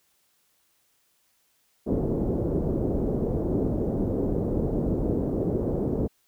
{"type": "low-pass noise", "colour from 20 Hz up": "white", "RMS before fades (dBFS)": -26, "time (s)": [1.86, 6.08], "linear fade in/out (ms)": 20, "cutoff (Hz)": 450, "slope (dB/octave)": 24, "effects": ["white hiss -68 dBFS RMS until 6.27 s"]}